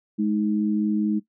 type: tone pair together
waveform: sine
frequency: 210.6 / 315.1 Hz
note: G#3 / D#4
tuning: +24 / +22 cents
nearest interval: perfect fifth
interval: 698 cents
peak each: -21 / -25 dBFS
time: 0.18-1.2 s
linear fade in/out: 20 ms
effects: noise-tail reverb RT60 0.1 s tail -17 dB re dry